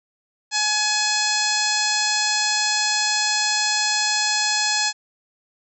harmonic tone, 846 Hz, G#5, 32 cents sharp, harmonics 1 / 2 / 3 / 4 / 5 / 6 / 7 / 8 / 9, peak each -27 / -26 / -28 / -30 / -25 / -26 / -30 / -29 / -29 dBFS, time 0.51-4.93 s, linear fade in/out 50 ms, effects none

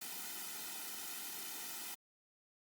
white noise with comb filter, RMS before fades -45 dBFS, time 0.01-1.95 s, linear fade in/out 10 ms, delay 1.8 ms, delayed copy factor -0.9, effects high-pass 200 Hz 12 dB/octave + Opus 48 kbps

